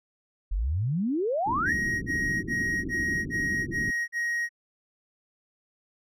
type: exponential sweep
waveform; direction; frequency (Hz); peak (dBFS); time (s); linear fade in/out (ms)
sine; up; 40.64 to 1908; -24; 0.51-1.73; 10
type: low-pass noise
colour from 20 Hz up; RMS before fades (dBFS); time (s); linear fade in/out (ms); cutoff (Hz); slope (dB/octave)
white; -34; 1.46-3.91; 10; 350; 48
type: tone bursts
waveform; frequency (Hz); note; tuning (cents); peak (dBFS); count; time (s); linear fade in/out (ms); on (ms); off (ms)
triangle; 1885; A#6; +19; -24; 7; 1.65-4.492; 50; 370; 42
effects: none